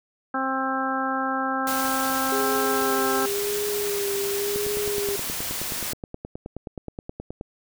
harmonic tone, 264.8 Hz, C4, 21 cents sharp, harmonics 1 / 2 / 3 / 4 / 5 / 6, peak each -29 / -33 / -29 / -32 / -28 / -32 dBFS, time 0.34-3.26 s, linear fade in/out 5 ms
white noise, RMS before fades -30 dBFS, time 1.67-5.93 s, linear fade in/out 2 ms
sine tone with vibrato, 406.3 Hz, G#4, 38 cents flat, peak -25 dBFS, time 2.32-5.16 s, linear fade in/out 2 ms, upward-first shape sine, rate 0.93 Hz, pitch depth 31 cents each way
click train, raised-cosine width 2 ms, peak -20 dBFS, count 28, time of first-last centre 4.56-7.411 s, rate 9.47 Hz
effects none

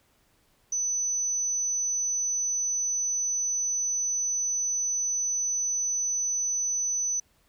sine tone, 6000 Hz, F#8, 23 cents sharp, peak -25 dBFS, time 0.72-7.2 s, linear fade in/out 5 ms, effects pink hiss -66 dBFS RMS until 7.48 s

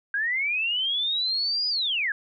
sine linear two-way sweep, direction up then down, 1587 to 4978 to 1587 Hz, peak -23 dBFS, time 0.14-2.12 s, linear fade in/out 2 ms, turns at 1.68 s, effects none

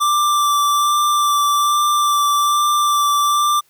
square tone with vibrato, 1174.7 Hz, D6, in tune, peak -14 dBFS, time 0-3.61 s, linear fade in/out 20 ms, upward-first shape sine, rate 1.2 Hz, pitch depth 13 cents each way, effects white hiss -58 dBFS RMS until 3.69 s

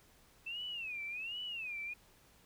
sine tone with vibrato, 2629 Hz, E7, 5 cents flat, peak -39 dBFS, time 0.46-1.94 s, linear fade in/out 10 ms, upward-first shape sine, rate 1.3 Hz, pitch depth 210 cents each way, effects pink hiss -65 dBFS RMS until 2.45 s

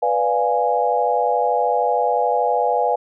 sine chord, B diminished seventh, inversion none, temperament equal, 493.9 / 587.3 / 698.5 / 830.6 Hz, B4 / D5 / F5 / Ab5, 0 / 0 / 0 / 0 cents, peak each -21 / -24 / -21 / -20 dBFS, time 0.02-2.96 s, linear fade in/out 10 ms, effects none

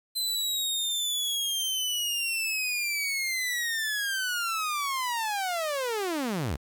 sawtooth linear sweep, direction down, 4070 to 51.91 Hz, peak -24 dBFS, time 0.15-6.57 s, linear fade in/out 20 ms, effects 9-bit

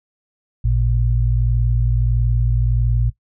sine tone pair together, 55 / 116.54 Hz, A1 / A#2, 0 / 0 cents, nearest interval octave + minor second, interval 1300 cents, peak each -16 / -18 dBFS, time 0.64-3.1 s, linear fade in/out 10 ms, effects noise-tail reverb RT60 0.1 s tail -17 dB re dry

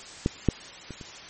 clicks, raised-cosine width 3 ms, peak -9 / -6 / -25 / -28 dBFS, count 4, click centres 0.261 / 0.487 / 0.907 / 1.012 s, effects white hiss -43 dBFS RMS until 1.29 s + MP3 32 kbps

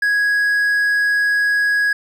triangle tone, 1661.2 Hz, G#6, in tune, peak -12 dBFS, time 0.02-1.93 s, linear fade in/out 5 ms, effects none

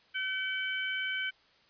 harmonic tone, 763 Hz, G5, 47 cents flat, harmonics 2 / 3 / 4, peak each -34 / -36 / -37 dBFS, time 0.14-1.31 s, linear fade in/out 20 ms, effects white hiss -64 dBFS RMS until 1.69 s + resampled to 11025 Hz

